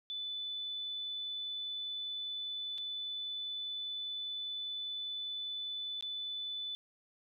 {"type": "tone with dropouts", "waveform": "sine", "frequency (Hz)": 3495, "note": "A7", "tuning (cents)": -12, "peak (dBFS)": -37, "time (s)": [0.1, 6.75], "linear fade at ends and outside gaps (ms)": 0, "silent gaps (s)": [[2.779, 2.783], [6.009, 6.025]], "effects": ["13-bit"]}